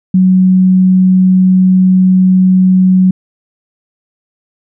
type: tone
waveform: sine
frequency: 185.8 Hz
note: F#3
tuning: 7 cents sharp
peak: -4 dBFS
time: 0.14-3.11 s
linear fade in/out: 5 ms
effects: none